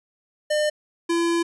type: tone pair in turn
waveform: square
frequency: 603 / 338.4 Hz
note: D5 / E4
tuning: +46 / +45 cents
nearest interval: minor seventh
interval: 1001 cents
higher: first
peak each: -20 dBFS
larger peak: neither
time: 0.5-0.7 / 1.09-1.43 s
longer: second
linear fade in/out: 10 ms
effects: resampled to 24000 Hz